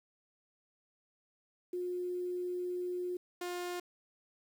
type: tone pair in turn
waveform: sine / sawtooth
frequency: 358.5 / 354.8 Hz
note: F4 / F4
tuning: +45 / +27 cents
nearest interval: unison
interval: 18 cents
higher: first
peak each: -34 / -33 dBFS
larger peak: second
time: 1.73-3.17 / 3.41-3.8 s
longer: first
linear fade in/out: 5 ms
effects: 10-bit